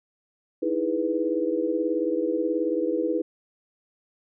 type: chord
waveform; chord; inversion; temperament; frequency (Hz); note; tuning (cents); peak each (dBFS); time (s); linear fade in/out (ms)
sine; E major seventh; third; equal; 311.1 / 329.6 / 415.3 / 493.9; D#4 / E4 / G#4 / B4; 0 / 0 / 0 / 0; -29 / -27 / -30 / -27; 0.62-3.22; 10
effects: none